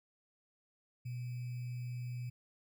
sine tone with sample-and-hold, 123 Hz, B2, 7 cents flat, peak -38 dBFS, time 1.05-2.3 s, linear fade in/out 10 ms, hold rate 2450 Hz, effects none

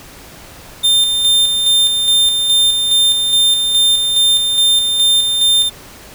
45% pulse tone with tremolo, 3600 Hz, A7, 39 cents sharp, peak -9 dBFS, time 0.83-5.7 s, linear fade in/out 20 ms, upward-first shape square, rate 2.4 Hz, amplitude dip 40%, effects pink hiss -37 dBFS RMS until 6.14 s

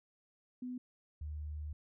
sine tone pair in turn, 250 / 75.36 Hz, B3 / D2, +21 / +45 cents, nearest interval octave + major sixth, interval 2076 cents, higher first, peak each -39 / -39 dBFS, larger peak neither, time 0.62-0.78 / 1.21-1.73 s, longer second, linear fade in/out 5 ms, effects none

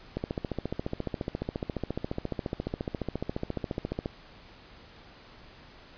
click train, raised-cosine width 2 ms, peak -17 dBFS, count 57, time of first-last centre 0.17-4.059 s, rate 14.4 Hz, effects pink hiss -52 dBFS RMS until 5.97 s + resampled to 11025 Hz

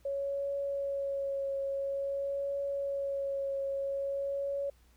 sine tone with vibrato, 554.4 Hz, C#5, in tune, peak -31 dBFS, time 0.05-4.7 s, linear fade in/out 5 ms, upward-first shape triangle, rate 0.49 Hz, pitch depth 19 cents each way, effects added 60 Hz sine -61 dBFS peak until 4.96 s + pink hiss -68 dBFS RMS until 4.96 s

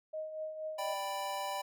sine tone with tremolo, 625 Hz, D#5, 8 cents sharp, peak -35 dBFS, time 0.13-0.94 s, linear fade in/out 10 ms, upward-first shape triangle, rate 4.2 Hz, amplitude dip 60%
square chord, G major, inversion second, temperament equal, 587.3 / 784 / 987.8 Hz, D5 / G5 / B5, 0 / 0 / 0 cents, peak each -42 / -40 / -40 dBFS, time 0.78-1.62 s, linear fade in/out 10 ms
effects none

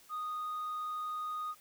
sine tone, 1239 Hz, D#6, 8 cents flat, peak -33 dBFS, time 0.09-1.55 s, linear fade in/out 50 ms, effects tanh soft clip ceiling -34 dBFS + white hiss -61 dBFS RMS until 1.6 s

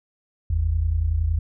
sine tone pair together, 50.34 / 81 Hz, G1 / E2, +47 / -30 cents, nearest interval minor sixth, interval 823 cents, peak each -24 / -20 dBFS, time 0.5-1.39 s, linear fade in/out 5 ms, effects none

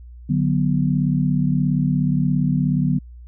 sine chord, B minor, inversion first, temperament just, 148.16 / 185.21 / 246.9 Hz, D3 / F#3 / B3, +16 / +2 / 0 cents, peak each -19 / -21 / -22 dBFS, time 0.29-2.99 s, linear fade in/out 10 ms, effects added 60 Hz sine -37 dBFS peak until 3.27 s

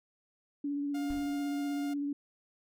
sine tone with vibrato, 285.8 Hz, D4, 47 cents flat, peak -31 dBFS, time 0.64-2.13 s, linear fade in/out 5 ms, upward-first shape sine, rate 16 Hz, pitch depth 18 cents each way
sawtooth tone, 707 Hz, F5, 21 cents sharp, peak -39 dBFS, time 0.94-1.94 s, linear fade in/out 10 ms
brown noise with exponential decay, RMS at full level -43 dBFS, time 1.1-1.55 s, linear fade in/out 1 ms, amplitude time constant 97 ms
effects none

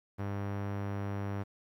sawtooth tone with low-pass filter, 100.1 Hz, G2, 37 cents sharp, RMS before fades -36 dBFS, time 0.18-1.44 s, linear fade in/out 20 ms, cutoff 1700 Hz, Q 0.88, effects 11-bit

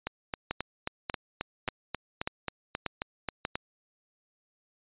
two click trains, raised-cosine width 0.3 ms, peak -14 / -15 dBFS, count 6 / 14, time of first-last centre 0.51-3.451 / 0.07-3.555 s, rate 1.7 / 3.73 Hz, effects resampled to 8000 Hz

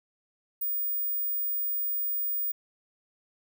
sine tone, 15000 Hz, A#9, 10 cents sharp, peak -24 dBFS, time 0.61-2.52 s, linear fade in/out 10 ms, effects tanh soft clip ceiling -26 dBFS

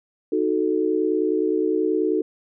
sine chord, D# diminished, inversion none, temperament equal, 311.1 / 370 / 440 Hz, D#4 / F#4 / A4, 0 / 0 / 0 cents, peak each -23 dBFS, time 0.32-2.22 s, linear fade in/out 5 ms, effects none

